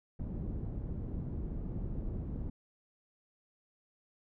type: low-pass noise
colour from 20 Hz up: pink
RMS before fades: -38 dBFS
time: 0.19-2.5 s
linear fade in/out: 5 ms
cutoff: 250 Hz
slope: 12 dB/octave
effects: none